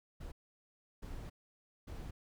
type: noise bursts at uneven times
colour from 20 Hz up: brown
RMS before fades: -45 dBFS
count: 3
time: 0.2-0.32 / 1.02-1.3 / 1.87-2.11 s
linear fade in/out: 10 ms
effects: none